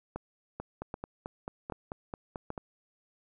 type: two click trains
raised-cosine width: 1 ms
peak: -22 / -23 dBFS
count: 4 / 10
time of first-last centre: 0.16-2.504 / 0.6-2.578 s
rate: 1.28 / 4.55 Hz
effects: none